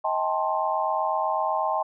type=chord; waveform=sine; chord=A half-diminished seventh; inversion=second; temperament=just; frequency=633.6 / 792 / 880 / 1056 Hz; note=Eb5 / G5 / A5 / C6; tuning=+31 / +18 / 0 / +16 cents; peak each=-28 dBFS; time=0.04-1.83 s; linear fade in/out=10 ms; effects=none